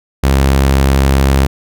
sawtooth tone, 67.7 Hz, C#2, 40 cents flat, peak -4 dBFS, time 0.23-1.47 s, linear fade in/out 10 ms, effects none

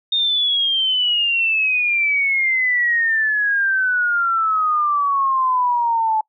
sine exponential sweep, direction down, 3682 to 864 Hz, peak -15 dBFS, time 0.12-6.21 s, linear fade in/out 5 ms, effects noise-tail reverb RT60 0.1 s tail -26 dB re dry

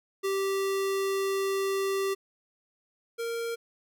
square tone pair in turn, 390 / 463.8 Hz, G4 / A#4, -9 / -9 cents, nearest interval minor third, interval 300 cents, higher second, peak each -27 / -31 dBFS, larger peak first, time 0.23-2.15 / 3.18-3.56 s, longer first, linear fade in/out 20 ms, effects none

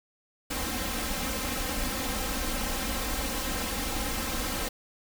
pink noise with comb filter, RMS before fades -31 dBFS, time 0.5-4.69 s, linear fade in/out 10 ms, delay 3.8 ms, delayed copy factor +0.95, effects none

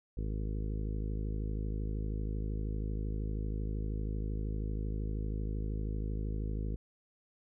harmonic tone, 52.8 Hz, G#1, 29 cents sharp, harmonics 1 / 2 / 3 / 4 / 5 / 6 / 7 / 8 / 9, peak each -34 / -40 / -44 / -46 / -48 / -50 / -51 / -52 / -53 dBFS, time 0.17-6.76 s, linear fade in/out 5 ms, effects none

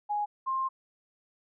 sine tone pair in turn, 830.6 / 1057.8 Hz, G#5 / C6, 0 / +19 cents, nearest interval major third, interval 419 cents, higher second, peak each -27 dBFS, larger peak neither, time 0.09-0.26 / 0.46-0.69 s, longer second, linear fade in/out 20 ms, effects none

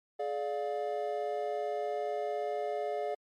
triangle chord, D diminished, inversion second, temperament just, 422.9 / 587.3 / 704.8 Hz, Ab4 / D5 / F5, +31 / 0 / +16 cents, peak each -34 dBFS, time 0.19-3.15 s, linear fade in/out 10 ms, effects MP3 64 kbps

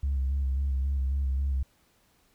sine tone with vibrato, 67.8 Hz, C#2, 38 cents flat, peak -23 dBFS, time 0.03-1.63 s, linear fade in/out 5 ms, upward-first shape square, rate 3.7 Hz, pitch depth 36 cents each way, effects tanh soft clip ceiling -22 dBFS + pink hiss -66 dBFS RMS until 2.34 s

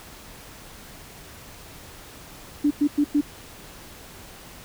sine tone bursts, 291.9 Hz, D4, 10 cents flat, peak -16 dBFS, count 4, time 2.64-3.212 s, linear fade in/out 10 ms, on 68 ms, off 100 ms, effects pink hiss -44 dBFS RMS until 4.64 s

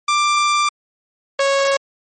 sawtooth tone pair in turn, 1182 / 551.6 Hz, D6 / C#5, +11 / -9 cents, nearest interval octave + minor second, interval 1320 cents, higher first, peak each -10 dBFS, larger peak neither, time 0.08-0.69 / 1.39-1.77 s, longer first, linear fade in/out 5 ms, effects MP3 32 kbps

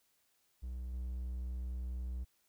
triangle tone with level steps, 62.1 Hz, B1, 10 cents sharp, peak -37 / -35 dBFS, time 0.62-2.25 s, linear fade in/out 20 ms, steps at 0.93 s, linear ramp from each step 2 ms, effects white hiss -75 dBFS RMS until 2.48 s

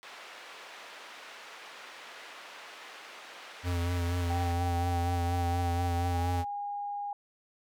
white band-pass noise, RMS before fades -48 dBFS, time 0.03-4.52 s, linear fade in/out 0 ms, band 500 to 2600 Hz, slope 12 dB/octave
square tone with vibrato, 87.31 Hz, F2, in tune, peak -29 dBFS, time 3.63-6.45 s, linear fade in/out 50 ms, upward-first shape sine, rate 4.2 Hz, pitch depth 30 cents each way
sine tone with pitch glide, 779 to 814.9 Hz, G5 to G#5, -11 to -33 cents, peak -33 dBFS, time 4.3-7.13 s, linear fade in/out 2 ms, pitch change +78 cents, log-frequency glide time 6.06-6.22 s
effects none

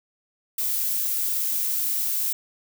violet noise, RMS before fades -25 dBFS, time 0.58-2.33 s, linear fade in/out 5 ms, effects none

